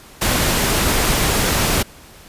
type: noise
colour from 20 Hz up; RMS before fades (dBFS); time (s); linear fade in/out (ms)
pink; -17; 0.21-1.83; 10
effects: pink hiss -43 dBFS RMS until 2.28 s + resampled to 32000 Hz